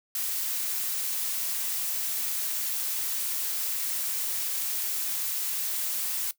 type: noise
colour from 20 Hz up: blue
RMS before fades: -30 dBFS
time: 0.15-6.31 s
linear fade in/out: 2 ms
effects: noise-tail reverb RT60 0.1 s tail -17 dB re dry